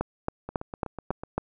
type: two click trains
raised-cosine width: 1 ms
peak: -21 / -12 dBFS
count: 7 / 6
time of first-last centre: 0.49-1.235 / 0.01-1.38 s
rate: 8.05 / 3.65 Hz
effects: none